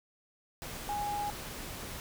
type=tone in noise; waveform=sine; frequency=825 Hz; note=G#5; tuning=12 cents flat; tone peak=-32 dBFS; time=0.89-1.3 s; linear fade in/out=0 ms; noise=pink; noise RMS=-42 dBFS; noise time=0.62-2 s; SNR=+7 dB; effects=none